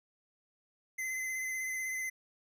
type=tone with vibrato; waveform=square; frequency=2049 Hz; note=C7; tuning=37 cents flat; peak=-35 dBFS; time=0.98-2.1 s; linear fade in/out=10 ms; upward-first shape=sine; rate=16 Hz; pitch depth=23 cents each way; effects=none